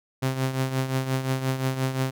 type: tone with tremolo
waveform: sawtooth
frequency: 131.7 Hz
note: C3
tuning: 12 cents sharp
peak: -17 dBFS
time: 0.22-2.11 s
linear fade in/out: 10 ms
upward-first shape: triangle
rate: 5.7 Hz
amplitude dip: 70%
effects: none

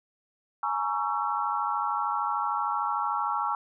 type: chord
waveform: sine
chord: A# half-diminished seventh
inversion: third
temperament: just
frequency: 839.1 / 932.3 / 1118.8 / 1342.6 Hz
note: G#5 / A#5 / C#6 / E6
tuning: +18 / 0 / +16 / +31 cents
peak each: -31 / -32 / -31 / -31 dBFS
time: 0.63-3.55 s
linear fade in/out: 2 ms
effects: none

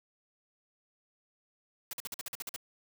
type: noise bursts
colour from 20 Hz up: white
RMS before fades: -39 dBFS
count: 10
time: 1.91-2.562 s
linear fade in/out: 2 ms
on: 22 ms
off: 48 ms
effects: none

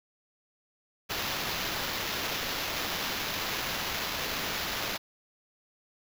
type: noise with sample-and-hold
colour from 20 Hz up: violet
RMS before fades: -33 dBFS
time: 1.09-4.98 s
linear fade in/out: 20 ms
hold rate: 8820 Hz
effects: none

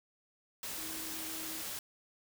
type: tone in noise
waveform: sine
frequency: 318.5 Hz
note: D#4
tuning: 41 cents sharp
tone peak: -48 dBFS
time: 0.78-1.62 s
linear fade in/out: 2 ms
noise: white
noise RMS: -41 dBFS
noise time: 0.63-1.79 s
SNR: -10 dB
effects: none

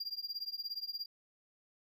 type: tone with tremolo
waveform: triangle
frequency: 4782 Hz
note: D8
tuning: 30 cents sharp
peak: -33 dBFS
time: 0-1.06 s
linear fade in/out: 5 ms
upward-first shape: triangle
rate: 17 Hz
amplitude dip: 100%
effects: none

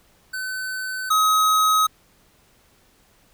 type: tone pair in turn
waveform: square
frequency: 1518 / 1268.8 Hz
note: F#6 / D#6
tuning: +44 / +33 cents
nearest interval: minor third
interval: 311 cents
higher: first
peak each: -27 / -16 dBFS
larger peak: second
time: 0.33-1.1 / 1.1-1.87 s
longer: neither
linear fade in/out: 10 ms
effects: pink hiss -58 dBFS RMS until 3.33 s

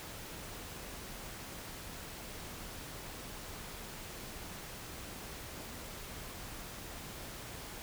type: silence
effects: pink hiss -46 dBFS RMS until 7.82 s

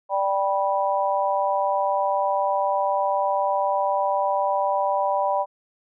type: chord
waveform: sine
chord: G major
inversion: second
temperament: just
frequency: 588 / 784 / 980 Hz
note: D5 / G5 / B5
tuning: +2 / 0 / -14 cents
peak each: -24 dBFS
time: 0.09-5.46 s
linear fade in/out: 50 ms
effects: none

